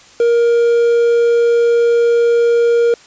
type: tone with quantisation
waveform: triangle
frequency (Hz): 470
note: A#4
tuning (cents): +14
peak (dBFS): -7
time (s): 0.2-2.94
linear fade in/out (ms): 2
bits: 5
effects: white hiss -43 dBFS RMS until 3.06 s + resampled to 16000 Hz